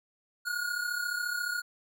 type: tone pair together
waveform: square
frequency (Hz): 1431.7 / 1466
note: F6 / F#6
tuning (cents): +43 / -16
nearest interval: unison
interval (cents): 41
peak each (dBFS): -33 / -36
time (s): 0.45-1.62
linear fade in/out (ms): 20
effects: none